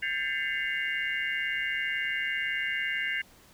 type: tone cluster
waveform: sine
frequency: 1592 / 1764 / 2054 / 2192 / 2807 Hz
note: G6 / A6 / C7 / C#7 / F7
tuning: +26 / +4 / -33 / -20 / +8 cents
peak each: -34 / -36 / -32 / -36 / -37 dBFS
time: 0.02-3.22 s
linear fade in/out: 10 ms
effects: pink hiss -57 dBFS RMS until 3.53 s